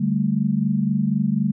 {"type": "chord", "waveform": "sine", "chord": "D suspended fourth", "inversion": "none", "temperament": "equal", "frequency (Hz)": [146.83, 196, 220], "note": ["D3", "G3", "A3"], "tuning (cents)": [0, 0, 0], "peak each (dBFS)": [-24, -21, -22], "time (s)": [0, 1.52], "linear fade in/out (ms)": 10, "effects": []}